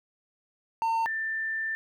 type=tone pair in turn; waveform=triangle / sine; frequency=907 / 1780.8 Hz; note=A#5 / A6; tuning=-48 / +20 cents; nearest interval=octave; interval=1168 cents; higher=second; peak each=-22 / -28 dBFS; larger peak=first; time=0.82-1.06 / 1.06-1.75 s; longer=second; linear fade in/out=0 ms; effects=none